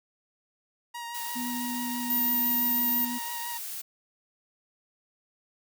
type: tone with vibrato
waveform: sawtooth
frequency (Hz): 944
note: A#5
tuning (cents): +22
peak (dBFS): -32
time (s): 0.94-3.58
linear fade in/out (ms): 10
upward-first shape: triangle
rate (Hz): 6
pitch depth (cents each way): 23
type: noise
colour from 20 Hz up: blue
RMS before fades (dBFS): -37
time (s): 1.14-3.82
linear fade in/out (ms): 10
type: tone with pitch glide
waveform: sine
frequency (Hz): 245 to 243.4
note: B3 to B3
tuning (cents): -14 to -25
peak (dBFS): -32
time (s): 1.35-3.19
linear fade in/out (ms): 20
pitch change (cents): -11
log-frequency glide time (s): 1.93-3.02
type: tone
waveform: sine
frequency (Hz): 14510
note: A#9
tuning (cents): -48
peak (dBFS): -24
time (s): 2.1-3.05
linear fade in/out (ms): 2
effects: none

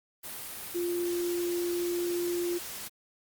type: tone in noise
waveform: sine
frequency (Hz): 349.2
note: F4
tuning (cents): 0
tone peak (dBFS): -28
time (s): 0.74-2.59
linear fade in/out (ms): 20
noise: white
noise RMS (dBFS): -40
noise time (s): 0.23-2.89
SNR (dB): +9
effects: Opus 32 kbps

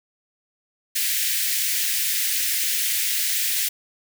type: high-pass noise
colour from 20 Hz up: white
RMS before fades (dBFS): -23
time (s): 0.95-3.69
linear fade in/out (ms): 10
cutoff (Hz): 1700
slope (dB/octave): 48
effects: none

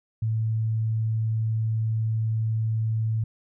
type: tone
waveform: sine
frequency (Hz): 111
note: A2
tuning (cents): +16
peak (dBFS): -22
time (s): 0.22-3.24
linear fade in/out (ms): 5
effects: none

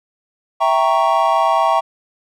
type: chord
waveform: triangle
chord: E diminished seventh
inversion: none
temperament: equal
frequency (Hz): 659.3 / 784 / 932.3 / 1108.7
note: E5 / G5 / Bb5 / Db6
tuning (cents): 0 / 0 / 0 / 0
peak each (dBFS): -16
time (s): 0.6-1.81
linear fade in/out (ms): 20
effects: none

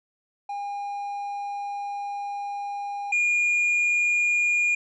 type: tone pair in turn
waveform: triangle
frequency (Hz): 810 / 2427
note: G#5 / D#7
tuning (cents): -43 / -44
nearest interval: octave + perfect fifth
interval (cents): 1899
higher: second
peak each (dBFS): -27 / -18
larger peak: second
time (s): 0.49-3.12 / 3.12-4.75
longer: first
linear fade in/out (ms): 5
effects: resampled to 22050 Hz

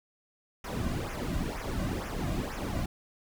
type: noise with flanger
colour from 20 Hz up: brown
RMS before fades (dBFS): -33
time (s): 0.64-2.86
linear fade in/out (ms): 5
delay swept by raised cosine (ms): 0.23 to 2.33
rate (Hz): 2.1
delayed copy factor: -0.75
effects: none

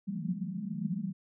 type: band-pass noise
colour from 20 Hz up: white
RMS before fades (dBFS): -35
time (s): 0.07-1.13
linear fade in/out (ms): 20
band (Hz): 160 to 220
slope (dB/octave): 96
effects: none

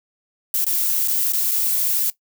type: noise with dropouts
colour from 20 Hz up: violet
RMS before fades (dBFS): -20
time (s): 0.54-2.1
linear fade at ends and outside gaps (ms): 1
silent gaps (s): 0.644-0.666 / 1.075-1.082 / 1.322-1.333 / 1.512-1.516
effects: noise-tail reverb RT60 0.1 s tail -17 dB re dry

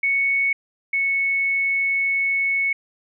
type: tone pair in turn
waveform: sine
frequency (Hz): 2217 / 2208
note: C#7 / C#7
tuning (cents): 0 / -7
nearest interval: unison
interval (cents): 7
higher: first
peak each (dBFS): -17 / -18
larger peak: first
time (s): 0.03-0.53 / 0.93-2.73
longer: second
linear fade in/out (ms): 5
effects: none

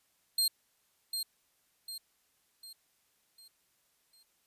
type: tone with echo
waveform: sawtooth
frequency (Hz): 4202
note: C8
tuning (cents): +7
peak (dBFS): -23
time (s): 0.38-0.48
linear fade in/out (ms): 5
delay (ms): 750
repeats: 5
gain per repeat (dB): -7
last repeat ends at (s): 4.23
effects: white hiss -73 dBFS RMS until 4.46 s + resampled to 32000 Hz

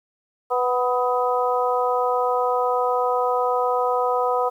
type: harmonic tone with a mistuned harmonic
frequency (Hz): 248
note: B3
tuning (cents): +7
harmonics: 2 / 3 / 4 / 5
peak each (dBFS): -22 / -24 / -25 / -26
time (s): 0.5-4.5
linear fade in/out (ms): 20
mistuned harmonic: 5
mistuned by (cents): +24
effects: 9-bit

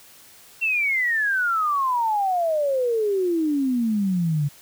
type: exponential sweep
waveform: sine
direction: down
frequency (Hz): 2737 to 140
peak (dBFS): -19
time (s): 0.61-4.49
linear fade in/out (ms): 20
effects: white hiss -49 dBFS RMS until 4.61 s

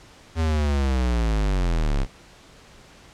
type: linear sweep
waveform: square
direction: down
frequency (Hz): 82.41 to 31.8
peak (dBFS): -20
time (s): 0.35-2.07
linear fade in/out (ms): 50
effects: pink hiss -49 dBFS RMS until 3.13 s + low-pass 7000 Hz 12 dB/octave

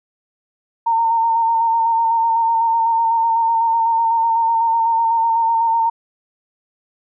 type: tone with vibrato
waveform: sine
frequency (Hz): 914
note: A#5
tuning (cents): -34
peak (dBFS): -13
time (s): 0.86-5.9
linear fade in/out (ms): 10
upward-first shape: square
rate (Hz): 8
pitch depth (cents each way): 20
effects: none

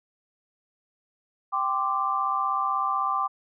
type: chord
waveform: sine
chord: G suspended fourth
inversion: none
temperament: equal with one note detuned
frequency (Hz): 784 / 1038.7 / 1174.7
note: G5 / C6 / D6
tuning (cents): 0 / -13 / 0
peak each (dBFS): -30 / -29 / -25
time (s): 1.52-3.28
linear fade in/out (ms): 20
effects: none

